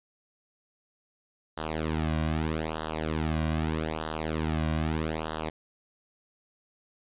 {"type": "tone with flanger", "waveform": "sawtooth", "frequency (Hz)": 78.8, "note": "D#2", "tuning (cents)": 23, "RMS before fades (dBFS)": -30, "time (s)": [1.57, 5.5], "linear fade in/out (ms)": 10, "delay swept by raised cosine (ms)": [0.42, 2.32], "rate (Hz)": 0.8, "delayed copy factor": -0.95, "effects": ["resampled to 8000 Hz"]}